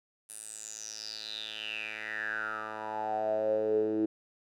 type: tone with band-pass filter sweep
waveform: 10% pulse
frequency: 108.4 Hz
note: A2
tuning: 25 cents flat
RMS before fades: -34 dBFS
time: 0.29-4.06 s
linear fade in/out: 10 ms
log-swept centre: 10000 to 330 Hz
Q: 8.7
effects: none